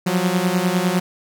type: beating tone pair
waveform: sawtooth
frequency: 176.2 / 186.1 Hz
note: F3 / F#3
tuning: +16 / +10 cents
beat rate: 9.9 Hz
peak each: -16 dBFS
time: 0.06-1 s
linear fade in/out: 10 ms
effects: none